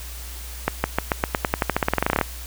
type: accelerating click train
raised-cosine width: 0.5 ms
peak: -3 dBFS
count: 22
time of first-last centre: 0.68-2.212 s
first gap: 160 ms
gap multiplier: 0.91
effects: added 60 Hz sine -34 dBFS peak until 2.46 s + white hiss -39 dBFS RMS until 2.46 s